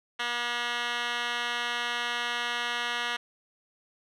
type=tone with band-pass filter; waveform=10% pulse; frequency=240 Hz; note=B3; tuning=49 cents flat; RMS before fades=-31 dBFS; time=0.19-3.17 s; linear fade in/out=10 ms; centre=2400 Hz; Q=3.8; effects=none